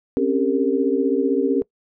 sine tone cluster, 264.3 / 279.9 / 395.7 / 460.8 Hz, C4 / C#4 / G4 / A#4, +18 / +17 / +16 / -20 cents, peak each -22 dBFS, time 0.17-1.62 s, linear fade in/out 0 ms, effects noise-tail reverb RT60 0.1 s tail -22 dB re dry

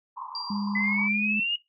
pink band-pass noise, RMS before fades -39 dBFS, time 0.16-1.09 s, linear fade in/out 20 ms, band 900 to 1100 Hz, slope 96 dB/octave
sine tone with exponential decay, 4745 Hz, D8, 17 cents sharp, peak -30 dBFS, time 0.35-1.27 s, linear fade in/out 1 ms, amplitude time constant 200 ms
sine tone with pitch glide, 203.7 to 210.6 Hz, G#3 to G#3, -33 to +24 cents, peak -27 dBFS, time 0.5-1.4 s, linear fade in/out 5 ms, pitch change +57 cents, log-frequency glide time 1.01-1.26 s
sine exponential sweep, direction up, 2002 to 2888 Hz, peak -24 dBFS, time 0.75-1.56 s, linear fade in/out 5 ms
effects noise-tail reverb RT60 0.2 s tail -18 dB re dry

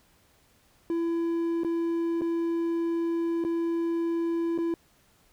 triangle tone with dropouts, 335.2 Hz, E4, 29 cents sharp, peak -23 dBFS, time 0.9-4.74 s, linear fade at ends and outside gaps 1 ms, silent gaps 1.635-1.647 / 2.211-2.218 / 3.44-3.449 / 4.578-4.586 s, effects pink hiss -63 dBFS RMS until 5.32 s

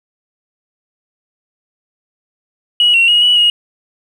sine tone with pitch steps, 2913 / 2736 / 2887 / 2943 / 2881 Hz, F#7 / F7 / F#7 / F#7 / F#7, -28 / -36 / -43 / -10 / -47 cents, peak -6 dBFS, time 2.8-3.5 s, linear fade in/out 2 ms, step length 140 ms, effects tanh soft clip ceiling -3 dBFS + 7-bit

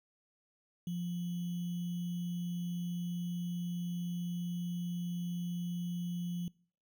sine tone with sample-and-hold, 174.61 Hz, F3, in tune, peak -34 dBFS, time 0.87-6.48 s, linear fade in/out 2 ms, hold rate 3150 Hz, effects noise-tail reverb RT60 0.5 s tail -25 dB re dry

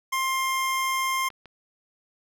25% pulse tone, 1057 Hz, C6, 17 cents sharp, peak -20 dBFS, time 0.12-1.29 s, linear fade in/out 10 ms
clicks, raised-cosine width 0.3 ms, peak -30 dBFS, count 2, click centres 1.303 / 1.457 s
effects none

